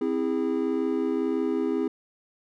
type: chord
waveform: triangle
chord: C augmented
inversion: none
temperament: just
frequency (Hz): 261.6 / 327 / 408.8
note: C4 / E4 / G#4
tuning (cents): 0 / -14 / -27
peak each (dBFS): -26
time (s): 0.01-1.88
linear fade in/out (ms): 5
effects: none